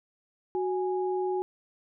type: tone pair together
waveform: sine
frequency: 370 / 828.8 Hz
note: F#4 / G#5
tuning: 0 / -4 cents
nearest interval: octave + major second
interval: 1396 cents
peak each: -27 / -33 dBFS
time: 0.55-1.42 s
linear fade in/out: 0 ms
effects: none